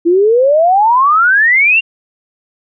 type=exponential sweep; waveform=sine; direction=up; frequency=329.6 to 2817 Hz; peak=-6 dBFS; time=0.05-1.81 s; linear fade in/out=20 ms; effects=none